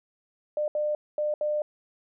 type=tone bursts at uneven times; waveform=sine; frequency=600 Hz; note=D5; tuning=37 cents sharp; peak=-24 dBFS; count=4; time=0.57-0.68 / 0.75-0.95 / 1.18-1.34 / 1.41-1.62 s; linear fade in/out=2 ms; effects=none